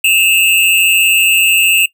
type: tone pair together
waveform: square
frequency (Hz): 2613 / 2794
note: E7 / F7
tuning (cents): -16 / 0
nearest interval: minor second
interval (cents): 116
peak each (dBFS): -11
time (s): 0.04-1.86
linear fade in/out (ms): 5
effects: noise-tail reverb RT60 0.1 s tail -20 dB re dry